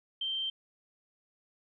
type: tone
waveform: sine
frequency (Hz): 3136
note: G7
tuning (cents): 0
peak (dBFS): -31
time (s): 0.21-0.5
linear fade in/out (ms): 5
effects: none